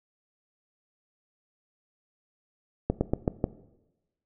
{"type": "slowing click train", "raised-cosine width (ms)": 2, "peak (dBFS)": -10, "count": 5, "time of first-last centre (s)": [2.9, 3.441], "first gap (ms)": 110, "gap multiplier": 1.14, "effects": ["noise-tail reverb RT60 1.0 s tail -17 dB re dry"]}